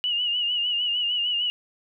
sine tone with vibrato, 2891 Hz, F#7, 41 cents flat, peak -22 dBFS, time 0.04-1.5 s, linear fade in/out 0 ms, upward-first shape sine, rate 6.6 Hz, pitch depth 56 cents each way, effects none

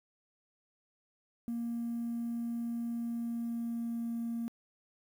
triangle tone with pitch glide, 234.2 to 232.3 Hz, A#3 to A#3, +8 to -6 cents, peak -30 dBFS, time 1.48-4.48 s, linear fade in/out 0 ms, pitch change -14 cents, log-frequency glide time 2.87-4.18 s, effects tanh soft clip ceiling -30 dBFS + 10-bit

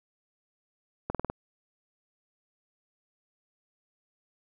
slowing click train, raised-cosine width 1 ms, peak -16 dBFS, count 5, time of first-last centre 1.1-1.3 s, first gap 47 ms, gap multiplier 1.04, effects none

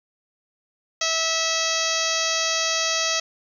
harmonic tone, 650 Hz, E5, 24 cents flat, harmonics 1 / 2 / 3 / 4 / 5 / 6 / 7 / 8 / 9 / 10, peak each -30 / -30 / -30 / -30 / -30 / -30 / -30 / -30 / -30 / -30 dBFS, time 1.01-3.2 s, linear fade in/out 5 ms, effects 9-bit

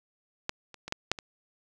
clicks, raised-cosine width 0.2 ms, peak -12 / -28 / -22 / -12 / -7 / -22 dBFS, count 6, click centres 0.494 / 0.743 / 0.88 / 0.924 / 1.116 / 1.188 s, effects none

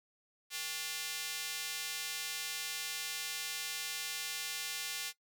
square tone with high-pass filter, 160 Hz, D#3, 49 cents sharp, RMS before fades -40 dBFS, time 0.5-5.13 s, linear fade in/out 50 ms, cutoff 2800 Hz, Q 0.86, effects noise-tail reverb RT60 0.1 s tail -17 dB re dry

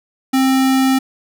square tone, 264.2 Hz, C4, 17 cents sharp, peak -12 dBFS, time 0.33-0.99 s, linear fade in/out 10 ms, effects none

